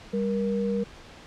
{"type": "tone pair together", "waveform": "sine", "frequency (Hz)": [198.75, 472.7], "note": ["G3", "A#4"], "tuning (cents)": [24, 24], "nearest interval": "octave + minor third", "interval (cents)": 1500, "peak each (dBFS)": [-26, -27], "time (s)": [0.13, 0.84], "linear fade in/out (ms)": 10, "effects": ["pink hiss -47 dBFS RMS until 1.26 s", "low-pass 5000 Hz 12 dB/octave"]}